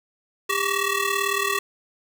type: ring-modulated tone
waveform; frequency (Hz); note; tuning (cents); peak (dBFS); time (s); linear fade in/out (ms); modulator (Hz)
15% pulse; 760; F#5; +46; -12; 0.49-1.59; 5; 361
effects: 7-bit